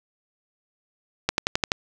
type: accelerating click train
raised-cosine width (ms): 0.2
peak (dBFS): -3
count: 6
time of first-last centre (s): 1.29-1.719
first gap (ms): 91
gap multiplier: 0.97
effects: none